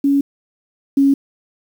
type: tone pair in turn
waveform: sine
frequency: 280 / 276.3 Hz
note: C#4 / C#4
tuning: +18 / -6 cents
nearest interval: unison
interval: 24 cents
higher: first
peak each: -11 / -9 dBFS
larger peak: second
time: 0.04-0.21 / 0.97-1.14 s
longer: neither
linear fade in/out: 5 ms
effects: 7-bit